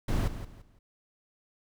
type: noise with echo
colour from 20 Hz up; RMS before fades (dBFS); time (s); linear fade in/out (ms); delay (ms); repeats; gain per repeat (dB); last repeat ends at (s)
brown; -27; 0.08-0.28; 5; 170; 3; -11; 0.79
effects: none